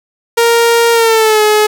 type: tone with pitch glide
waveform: sawtooth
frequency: 466.2 to 425 Hz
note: A#4 to G#4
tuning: 0 to +40 cents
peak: -3 dBFS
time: 0.37-1.67 s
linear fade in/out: 10 ms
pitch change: -160 cents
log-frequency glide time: 0.92-1.42 s
effects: none